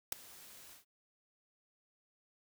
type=noise with ADSR envelope; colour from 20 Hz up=white; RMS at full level=-31 dBFS; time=0.12-0.85 s; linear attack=4 ms; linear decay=7 ms; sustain=-24 dB; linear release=130 ms; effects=none